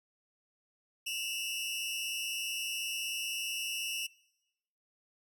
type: tone pair together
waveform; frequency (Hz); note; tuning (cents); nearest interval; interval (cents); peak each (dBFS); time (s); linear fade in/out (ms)
sawtooth; 2681 / 2890; E7 / F#7; +29 / -41; minor second; 130; -34 / -34; 1.06-4.07; 10
effects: noise-tail reverb RT60 1.0 s tail -24 dB re dry